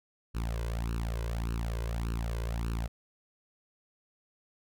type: tone with flanger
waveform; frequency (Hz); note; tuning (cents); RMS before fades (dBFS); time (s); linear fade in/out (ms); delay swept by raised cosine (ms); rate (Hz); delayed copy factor
sawtooth; 57; A#1; -38; -33; 0.34-2.88; 20; 0.71 to 2.01; 1.7; +0.9
effects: none